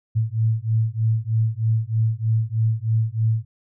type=beating tone pair; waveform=sine; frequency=110 / 113.2 Hz; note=A2 / A2; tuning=0 / +50 cents; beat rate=3.2 Hz; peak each=-21 dBFS; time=0.15-3.45 s; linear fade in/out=20 ms; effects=none